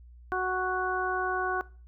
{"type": "harmonic tone", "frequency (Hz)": 370, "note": "F#4", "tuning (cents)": 0, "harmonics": [1, 2, 3, 4], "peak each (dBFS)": [-32, -32, -32, -32], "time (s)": [0.32, 1.61], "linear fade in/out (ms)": 0, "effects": ["noise-tail reverb RT60 0.4 s tail -21 dB re dry", "added 60 Hz sine -48 dBFS peak until 1.87 s"]}